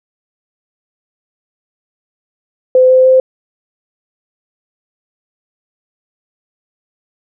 sine tone with pitch steps, 512 / 515.6 / 519.1 Hz, C5 / C5 / C5, -38 / -26 / -14 cents, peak -4 dBFS, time 2.75-3.2 s, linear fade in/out 2 ms, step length 150 ms, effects none

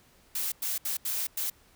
blue noise bursts at uneven times, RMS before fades -31 dBFS, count 5, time 0.35-0.52 / 0.62-0.78 / 0.85-0.97 / 1.05-1.27 / 1.37-1.5 s, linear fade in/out 5 ms, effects pink hiss -61 dBFS RMS until 1.75 s

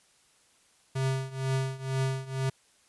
square tone with tremolo, 132.9 Hz, C3, 27 cents sharp, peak -25 dBFS, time 0.95-2.5 s, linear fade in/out 10 ms, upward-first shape triangle, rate 2.1 Hz, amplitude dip 90%, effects white hiss -64 dBFS RMS until 2.88 s + resampled to 24000 Hz

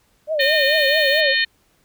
sine tone with vibrato, 587.3 Hz, D5, in tune, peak -18 dBFS, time 0.27-1.35 s, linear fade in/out 50 ms, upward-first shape triangle, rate 4.6 Hz, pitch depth 170 cents each way
harmonic tone, 610 Hz, D#5, 34 cents flat, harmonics 3 / 4 / 5 / 6 / 7, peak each -18 / -25 / -24 / -25 / -24 dBFS, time 0.39-1.45 s, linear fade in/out 10 ms
violet noise, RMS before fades -36 dBFS, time 0.4-1.21 s, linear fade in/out 10 ms
effects pink hiss -61 dBFS RMS until 1.84 s

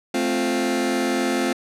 sawtooth chord, F major, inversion first, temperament just, 218.3 / 261.9 / 349.2 Hz, A3 / C4 / F4, -13 / +2 / 0 cents, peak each -23 / -19 / -20 dBFS, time 0.14-1.53 s, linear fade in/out 5 ms, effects low-pass 11000 Hz 12 dB/octave

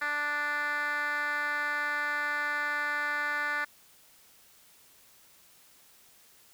10% pulse tone with band-pass filter, 293.7 Hz, D4, in tune, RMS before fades -31 dBFS, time 0.01-3.65 s, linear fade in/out 10 ms, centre 1700 Hz, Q 3, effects white hiss -59 dBFS RMS until 6.53 s

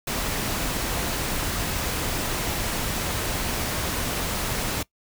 pink noise, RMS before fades -27 dBFS, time 0.07-4.83 s, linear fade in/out 5 ms, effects noise-tail reverb RT60 0.1 s tail -21 dB re dry

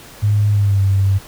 sine tone with pitch glide, 103.83 to 97.44 Hz, G#2 to G2, 0 to -10 cents, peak -11 dBFS, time 0.22-1.19 s, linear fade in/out 20 ms, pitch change -110 cents, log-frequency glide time 0.49-0.83 s, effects pink hiss -39 dBFS RMS until 1.27 s

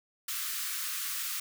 white high-pass noise, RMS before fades -35 dBFS, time 0.28-1.4 s, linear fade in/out 5 ms, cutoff 1100 Hz, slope 96 dB/octave, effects none

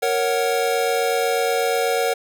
square chord, F# major, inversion first, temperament equal, 466.2 / 554.4 / 740 Hz, A#4 / C#5 / F#5, 0 / 0 / 0 cents, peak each -22 / -25 / -24 dBFS, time 0.02-2.14 s, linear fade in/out 10 ms, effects none

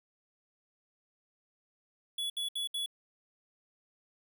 square tone bursts, 3400 Hz, G#7, 40 cents sharp, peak -33 dBFS, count 4, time 2.18-2.861 s, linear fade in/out 5 ms, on 120 ms, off 67 ms, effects none

